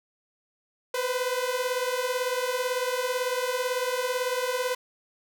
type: beating tone pair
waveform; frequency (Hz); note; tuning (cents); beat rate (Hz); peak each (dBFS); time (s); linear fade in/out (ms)
sawtooth; 493.9 / 511.9; B4 / C5; 0 / -38; 18; -25; 0.94-4.75; 5
effects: none